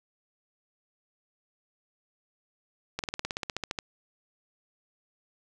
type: slowing click train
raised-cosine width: 0.2 ms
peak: -14 dBFS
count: 14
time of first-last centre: 2.99-3.788 s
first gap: 48 ms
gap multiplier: 1.04
effects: none